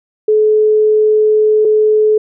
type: tone pair in turn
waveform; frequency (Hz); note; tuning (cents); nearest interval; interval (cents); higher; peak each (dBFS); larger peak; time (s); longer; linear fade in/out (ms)
sine; 429 / 429; A4 / A4; -44 / -44; unison; 0; neither; -7; neither; 0.28-1.65 / 1.65-2.18; first; 5
effects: none